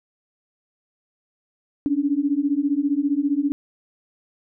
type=beating tone pair; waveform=sine; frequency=277.2 / 292.2 Hz; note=C#4 / D4; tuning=0 / -9 cents; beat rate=15 Hz; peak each=-22 / -21 dBFS; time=1.86-3.52 s; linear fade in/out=0 ms; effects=none